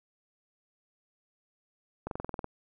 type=slowing click train; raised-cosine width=1 ms; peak=-21 dBFS; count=9; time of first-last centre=2.07-2.443 s; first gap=42 ms; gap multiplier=1.03; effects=none

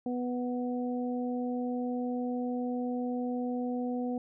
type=harmonic tone; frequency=246.9 Hz; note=B3; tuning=in tune; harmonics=1 / 2 / 3; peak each=-31 / -37 / -41 dBFS; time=0.06-4.18 s; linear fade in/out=2 ms; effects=none

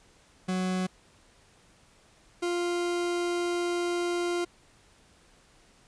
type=tone pair in turn; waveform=40% pulse; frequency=185 / 349.2 Hz; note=F#3 / F4; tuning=0 / 0 cents; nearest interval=major seventh; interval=1100 cents; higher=second; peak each=-26 dBFS; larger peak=neither; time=0.48-0.87 / 2.42-4.45 s; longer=second; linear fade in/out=10 ms; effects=pink hiss -60 dBFS RMS until 5.87 s + resampled to 22050 Hz

